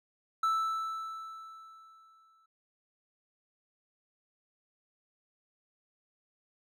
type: tone with exponential decay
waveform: triangle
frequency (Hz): 1318.5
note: E6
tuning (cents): 0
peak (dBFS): -23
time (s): 0.43-2.46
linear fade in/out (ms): 5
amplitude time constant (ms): 440
effects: none